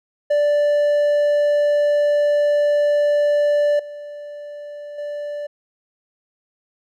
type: tone with level steps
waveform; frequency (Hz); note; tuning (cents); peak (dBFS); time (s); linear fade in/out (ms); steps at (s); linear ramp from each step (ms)
triangle; 586; D5; -4; -12 / -29 / -23; 0.3-5.47; 10; 3.79 / 4.98; 5
effects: none